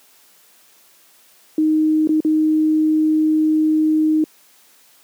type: tone with dropouts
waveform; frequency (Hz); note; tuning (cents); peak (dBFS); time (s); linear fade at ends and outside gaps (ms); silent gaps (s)
sine; 311.1; D#4; 0; -12; 1.58-4.24; 2; 2.073-2.091 / 2.204-2.248
effects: white hiss -52 dBFS RMS until 5.03 s + high-pass 200 Hz 12 dB/octave